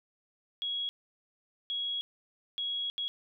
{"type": "tone bursts at uneven times", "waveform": "sine", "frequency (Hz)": 3322, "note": "G#7", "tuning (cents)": 0, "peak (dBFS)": -31, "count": 4, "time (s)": [[0.62, 0.89], [1.7, 2.01], [2.58, 2.9], [2.98, 3.08]], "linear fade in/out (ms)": 0, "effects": []}